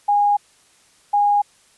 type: tone pair in turn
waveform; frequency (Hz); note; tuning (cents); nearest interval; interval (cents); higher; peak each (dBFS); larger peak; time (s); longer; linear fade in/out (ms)
sine; 820 / 820; G#5 / G#5; -22 / -22; unison; 0; neither; -13; neither; 0.08-0.37 / 1.13-1.42; neither; 10
effects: white hiss -55 dBFS RMS until 1.77 s + resampled to 24000 Hz